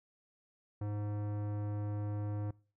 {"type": "tone with tanh clipping", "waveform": "sine", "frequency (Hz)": 103.83, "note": "G#2", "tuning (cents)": 0, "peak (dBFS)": -37, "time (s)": [0.81, 2.51], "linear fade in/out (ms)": 5, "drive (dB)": 18, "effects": ["noise-tail reverb RT60 0.4 s tail -23 dB re dry"]}